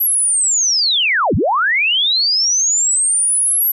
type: linear two-way sweep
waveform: sine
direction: down then up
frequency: 11840 to 62.2 to 11840 Hz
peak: -12 dBFS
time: 0-3.72 s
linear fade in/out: 10 ms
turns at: 1.35 s
effects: none